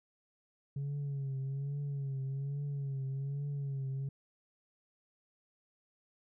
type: tone with vibrato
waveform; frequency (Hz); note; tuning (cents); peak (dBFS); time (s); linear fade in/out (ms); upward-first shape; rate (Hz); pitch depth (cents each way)
sine; 138.59; C#3; 0; -32; 0.76-4.09; 5; triangle; 1.2; 69
effects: tanh soft clip ceiling -33 dBFS